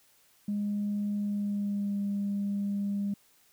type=tone with pitch glide; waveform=sine; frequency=205.5 to 201.2 Hz; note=G#3 to G3; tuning=-18 to +45 cents; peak=-27 dBFS; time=0.48-3.14 s; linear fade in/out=5 ms; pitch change=-37 cents; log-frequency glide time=1.16-2 s; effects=tanh soft clip ceiling -24 dBFS + white hiss -64 dBFS RMS until 3.52 s